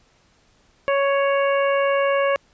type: harmonic tone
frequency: 556 Hz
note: C#5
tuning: 5 cents sharp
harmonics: 1 / 2 / 3 / 4 / 5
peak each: -18 / -24 / -28 / -30 / -32 dBFS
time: 0.88-2.36 s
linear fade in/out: 0 ms
effects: pink hiss -59 dBFS RMS until 2.53 s + resampled to 16000 Hz